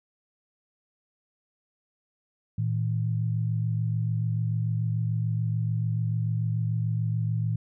sine tone pair together, 113.14 / 160 Hz, A2 / D#3, +49 / +49 cents, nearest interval tritone, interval 600 cents, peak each -25 / -30 dBFS, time 2.58-7.56 s, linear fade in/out 5 ms, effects none

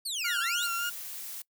25% pulse exponential two-way sweep, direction down then up, 4700 to 1410 to 4556 Hz, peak -27 dBFS, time 0.05-0.67 s, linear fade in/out 10 ms, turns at 0.39 s
30% pulse tone with vibrato, 1396.9 Hz, F6, in tune, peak -27 dBFS, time 0.24-0.9 s, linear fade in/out 10 ms, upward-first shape sine, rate 3.5 Hz, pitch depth 35 cents each way
blue noise, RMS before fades -40 dBFS, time 0.62-1.42 s, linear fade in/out 5 ms
effects noise-tail reverb RT60 0.1 s tail -23 dB re dry

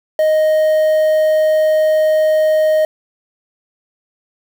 triangle tone with quantisation, 622.3 Hz, D#5, in tune, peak -8 dBFS, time 0.19-2.85 s, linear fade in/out 2 ms, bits 6, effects none

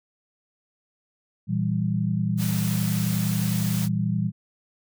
sine chord, E diminished, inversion second, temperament equal, 116.54 / 164.81 / 196 Hz, Bb2 / E3 / G3, 0 / 0 / 0 cents, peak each -26 dBFS, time 1.47-4.32 s, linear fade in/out 50 ms
white noise, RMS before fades -34 dBFS, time 2.37-3.89 s, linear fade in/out 50 ms
effects none

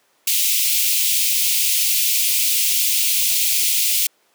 white high-pass noise, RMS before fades -18 dBFS, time 0.27-4.07 s, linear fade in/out 5 ms, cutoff 2300 Hz, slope 48 dB/octave, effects pink hiss -60 dBFS RMS until 4.34 s + high-pass 400 Hz 12 dB/octave

